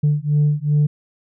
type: beating tone pair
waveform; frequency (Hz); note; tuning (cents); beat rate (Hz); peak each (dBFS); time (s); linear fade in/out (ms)
sine; 146.83 / 149.43; D3 / D3; 0 / +30; 2.6; -16; 0.03-0.87; 10
effects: tanh soft clip ceiling -10 dBFS